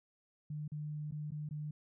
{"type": "tone with dropouts", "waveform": "sine", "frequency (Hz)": 150.3, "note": "D3", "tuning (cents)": 40, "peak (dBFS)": -38, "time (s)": [0.5, 1.71], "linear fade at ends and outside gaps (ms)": 5, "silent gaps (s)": [[0.679, 0.718], [1.111, 1.121], [1.307, 1.318], [1.49, 1.509]], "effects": []}